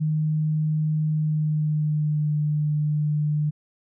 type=tone with pitch glide; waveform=sine; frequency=154.5 to 150.19 Hz; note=D#3 to D3; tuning=-12 to +39 cents; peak=-20 dBFS; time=0-3.51 s; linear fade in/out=20 ms; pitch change=-49 cents; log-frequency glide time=1.11-2.36 s; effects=none